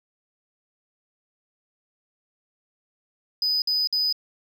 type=tone bursts; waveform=sine; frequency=4989 Hz; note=D#8; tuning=4 cents sharp; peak=-18 dBFS; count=3; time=3.42-4.126 s; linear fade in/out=2 ms; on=200 ms; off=53 ms; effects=tanh soft clip ceiling -19 dBFS